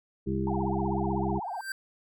harmonic tone, 66.4 Hz, C2, 26 cents sharp, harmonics 1 / 2 / 3 / 5 / 6, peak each -35 / -34 / -31 / -33 / -34 dBFS, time 0.26-1.4 s, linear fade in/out 20 ms
sine tone with vibrato, 814 Hz, G#5, 35 cents flat, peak -32 dBFS, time 0.47-1.61 s, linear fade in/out 2 ms, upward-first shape triangle, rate 16 Hz, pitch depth 300 cents each way
square tone with exponential growth, 1568 Hz, G6, in tune, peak -30 dBFS, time 1.44-1.72 s, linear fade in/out 2 ms, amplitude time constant 60 ms
effects none

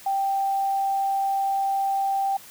sine tone, 784 Hz, G5, in tune, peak -21 dBFS, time 0.06-2.37 s, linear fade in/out 5 ms, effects white hiss -46 dBFS RMS until 2.5 s

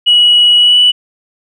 sine tone with pitch glide, 2921 to 2958 Hz, F#7 to F#7, -23 to -1 cents, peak -3 dBFS, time 0.06-0.92 s, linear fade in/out 20 ms, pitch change +22 cents, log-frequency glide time 0.59-0.78 s, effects tanh soft clip ceiling 0 dBFS

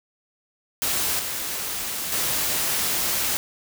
white noise with level steps, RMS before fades -24 / -29 / -24 dBFS, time 0.82-3.37 s, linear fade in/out 0 ms, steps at 1.19 / 2.12 s, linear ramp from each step 5 ms, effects none

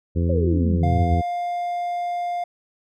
harmonic tone, 85.1 Hz, F2, 44 cents flat, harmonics 1 / 2 / 3 / 4 / 5 / 6, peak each -19 / -25 / -29 / -31 / -33 / -35 dBFS, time 0.15-1.22 s, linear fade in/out 20 ms
sine exponential sweep, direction down, 567 to 70.6 Hz, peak -22 dBFS, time 0.29-1.15 s, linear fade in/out 10 ms
triangle tone, 703 Hz, F5, 11 cents sharp, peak -21 dBFS, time 0.83-2.44 s, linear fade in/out 5 ms
effects none

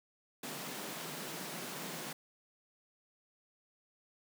pink high-pass noise, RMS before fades -43 dBFS, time 0.43-2.13 s, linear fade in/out 5 ms, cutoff 140 Hz, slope 96 dB/octave, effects none

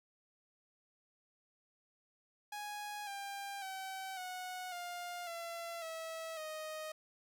sawtooth tone with pitch steps, 830.6 / 797.2 / 765.2 / 734.4 / 704.9 / 676.6 / 649.4 / 623.3 Hz, G#5 / G5 / G5 / F#5 / F5 / E5 / E5 / D#5, 0 / +29 / -42 / -13 / +16 / +45 / -26 / +3 cents, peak -38 dBFS, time 2.52-6.92 s, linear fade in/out 5 ms, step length 550 ms, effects none

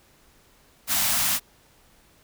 white band-stop noise, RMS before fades -23 dBFS, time 0.87-1.4 s, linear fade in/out 50 ms, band 280 to 600 Hz, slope 96 dB/octave, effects pink hiss -58 dBFS RMS until 2.23 s

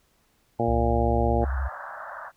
harmonic tone, 116.54 Hz, A#2, in tune, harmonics 1 / 2 / 3 / 4 / 5 / 6 / 7, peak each -29 / -29 / -29 / -29 / -29 / -29 / -29 dBFS, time 0.59-1.45 s, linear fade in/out 10 ms
sine tone with vibrato, 66.6 Hz, C2, 31 cents sharp, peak -24 dBFS, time 0.67-1.69 s, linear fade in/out 20 ms, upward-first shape triangle, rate 14 Hz, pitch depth 130 cents each way
white band-pass noise, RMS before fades -38 dBFS, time 1.41-2.32 s, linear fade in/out 50 ms, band 570 to 1700 Hz, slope 96 dB/octave
effects pink hiss -66 dBFS RMS until 2.36 s

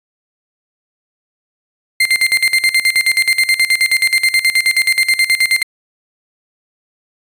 35% pulse tone with tremolo, 2093 Hz, C7, in tune, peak -7 dBFS, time 2-5.63 s, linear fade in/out 5 ms, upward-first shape square, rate 9.4 Hz, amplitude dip 80%, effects resampled to 32000 Hz

